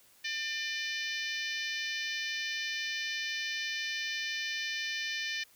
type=harmonic tone; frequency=598 Hz; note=D5; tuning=31 cents sharp; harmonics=3 / 4 / 5 / 6 / 7 / 8 / 9 / 10; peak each=-37 / -39 / -41 / -43 / -44 / -45 / -46 / -47 dBFS; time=0.24-5.44 s; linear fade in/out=10 ms; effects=white hiss -62 dBFS RMS until 5.55 s